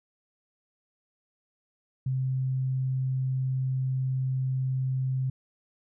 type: tone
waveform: sine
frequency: 130.81 Hz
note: C3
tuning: in tune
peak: -25 dBFS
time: 2.06-5.3 s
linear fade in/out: 5 ms
effects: none